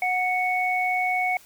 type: tone pair together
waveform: sine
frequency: 734 / 2219 Hz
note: F#5 / C#7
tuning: -14 / +1 cents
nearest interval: octave + perfect fifth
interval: 1915 cents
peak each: -24 dBFS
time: 0.02-1.37 s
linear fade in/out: 2 ms
effects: white hiss -52 dBFS RMS until 1.45 s